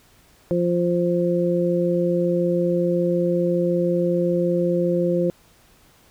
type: harmonic tone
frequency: 174.61 Hz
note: F3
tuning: in tune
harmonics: 1 / 2 / 3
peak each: -22 / -22 / -22 dBFS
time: 0.51-5.3 s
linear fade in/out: 0 ms
effects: pink hiss -55 dBFS RMS until 6.1 s